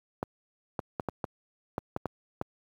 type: clicks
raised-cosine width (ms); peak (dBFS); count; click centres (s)
1; -16; 9; 0.229 / 0.792 / 0.998 / 1.087 / 1.242 / 1.781 / 1.964 / 2.057 / 2.414
effects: high-pass 80 Hz 12 dB/octave + 9-bit